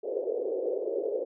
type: band-pass noise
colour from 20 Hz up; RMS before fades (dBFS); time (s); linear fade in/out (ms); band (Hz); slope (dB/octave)
white; -31; 0.03-1.25; 20; 390 to 510; 48
effects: none